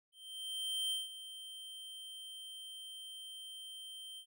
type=tone with ADSR envelope; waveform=square; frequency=3130 Hz; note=G7; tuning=3 cents flat; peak=-34 dBFS; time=0.12-4.26 s; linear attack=790 ms; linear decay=170 ms; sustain=-13 dB; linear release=78 ms; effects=none